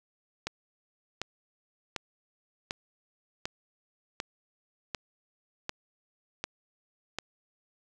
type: click train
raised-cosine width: 0.2 ms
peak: -15 dBFS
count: 10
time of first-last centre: 0.47-7.186 s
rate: 1.34 Hz
effects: none